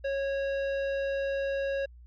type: tone with hard clipping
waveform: triangle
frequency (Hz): 550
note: C#5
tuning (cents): -14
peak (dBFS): -30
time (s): 0.04-1.86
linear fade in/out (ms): 10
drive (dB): 17
effects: added 60 Hz sine -48 dBFS peak until 2.06 s + low-pass 4000 Hz 12 dB/octave